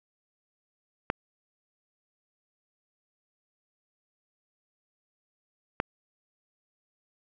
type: clicks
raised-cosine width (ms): 0.5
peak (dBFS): -10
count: 2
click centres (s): 1.101 / 5.801
effects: none